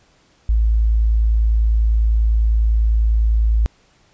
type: tone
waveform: sine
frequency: 55 Hz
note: A1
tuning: in tune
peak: -12 dBFS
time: 0.49-3.66 s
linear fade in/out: 0 ms
effects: pink hiss -56 dBFS RMS until 4.13 s + resampled to 16000 Hz